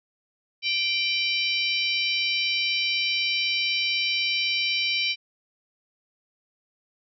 harmonic tone with a mistuned harmonic, 784 Hz, G5, in tune, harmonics 3 / 4 / 5 / 6 / 7, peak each -26 / -28 / -30 / -32 / -33 dBFS, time 0.62-5.16 s, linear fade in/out 50 ms, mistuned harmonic 4, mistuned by -51 cents, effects none

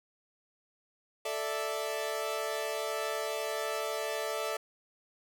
sawtooth chord, A suspended fourth, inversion none, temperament equal, 440 / 587.3 / 659.3 Hz, A4 / D5 / E5, 0 / 0 / 0 cents, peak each -33 dBFS, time 1.25-4.57 s, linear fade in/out 5 ms, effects none

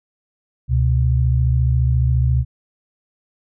sine tone pair together, 70.58 / 125 Hz, C#2 / B2, +32 / +21 cents, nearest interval minor seventh, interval 989 cents, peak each -16 dBFS, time 0.68-2.45 s, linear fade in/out 50 ms, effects none

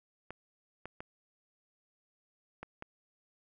clicks, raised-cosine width 0.5 ms, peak -27 dBFS, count 5, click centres 0.306 / 0.856 / 1.005 / 2.63 / 2.824 s, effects none

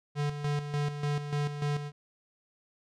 square tone with tremolo, 146 Hz, D3, 10 cents flat, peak -28 dBFS, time 0.15-1.92 s, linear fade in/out 50 ms, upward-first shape square, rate 3.4 Hz, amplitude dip 60%, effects low-pass 6000 Hz 12 dB/octave

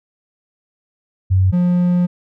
sine / triangle tone pair in turn, 94 / 177.45 Hz, F#2 / F3, +28 / +28 cents, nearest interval major seventh, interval 1100 cents, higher second, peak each -10 dBFS, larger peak neither, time 1.3-1.52 / 1.52-2.07 s, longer second, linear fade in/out 20 ms, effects none

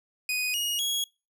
sawtooth tone with pitch steps, 2489 / 2876 / 3322 Hz, D#7 / F#7 / G#7, 0 / -50 / 0 cents, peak -23 dBFS, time 0.29-1.04 s, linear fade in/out 2 ms, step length 250 ms, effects noise-tail reverb RT60 0.3 s tail -25 dB re dry

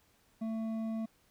sine tone with hard clipping, 222.8 Hz, A3, 22 cents sharp, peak -35 dBFS, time 0.41-1.06 s, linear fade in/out 10 ms, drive 7 dB, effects pink hiss -69 dBFS RMS until 1.3 s

